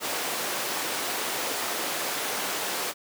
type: high-pass noise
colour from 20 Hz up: pink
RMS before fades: -30 dBFS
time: 0-2.94 s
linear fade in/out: 50 ms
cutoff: 410 Hz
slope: 12 dB/octave
effects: none